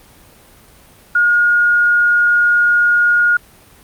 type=tone; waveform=sine; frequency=1432 Hz; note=F6; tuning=43 cents sharp; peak=-9 dBFS; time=1.15-3.37 s; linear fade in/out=5 ms; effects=pink hiss -45 dBFS RMS until 3.83 s + Opus 32 kbps